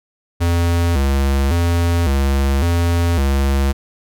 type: tone with vibrato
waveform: square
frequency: 76.6 Hz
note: D#2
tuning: 27 cents flat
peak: -14 dBFS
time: 0.4-3.73 s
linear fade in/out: 20 ms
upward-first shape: square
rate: 0.9 Hz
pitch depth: 190 cents each way
effects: none